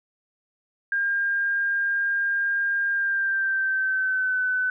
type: tone with pitch glide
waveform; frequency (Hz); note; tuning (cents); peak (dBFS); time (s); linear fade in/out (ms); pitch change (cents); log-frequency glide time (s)
sine; 1607 to 1508.1; G6 to F#6; +43 to +33; -21; 0.92-4.7; 2; -110; 2.9-4.41
effects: none